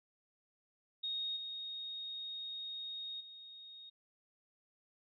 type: tone with level steps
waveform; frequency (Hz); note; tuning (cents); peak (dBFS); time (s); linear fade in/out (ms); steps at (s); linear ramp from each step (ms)
sine; 3729; A#7; 0; -36 / -41 / -50; 1.03-3.9; 10; 1.36 / 3.2; 10
effects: none